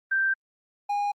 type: tone pair in turn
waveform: sine / triangle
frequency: 1568 / 817.3 Hz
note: G6 / G#5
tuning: 0 / -28 cents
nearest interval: major seventh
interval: 1128 cents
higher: first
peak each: -21 / -22 dBFS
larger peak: first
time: 0.11-0.34 / 0.89-1.12 s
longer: neither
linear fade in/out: 10 ms
effects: Opus 32 kbps